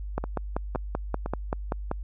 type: two click trains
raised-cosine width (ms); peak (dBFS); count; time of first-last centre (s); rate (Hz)
1; -17 / -13; 3 / 10; 0.24-1.26 / 0.18-1.914; 1.96 / 5.19
effects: added 50 Hz sine -32 dBFS peak until 2.03 s